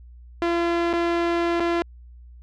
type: tone with dropouts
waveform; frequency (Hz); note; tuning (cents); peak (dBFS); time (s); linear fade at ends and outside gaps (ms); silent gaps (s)
sawtooth; 341.3; F4; -40; -16; 0.42-1.82; 0; 0.929-0.936 / 1.597-1.604
effects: added 60 Hz sine -42 dBFS peak until 2.42 s + low-pass 3000 Hz 12 dB/octave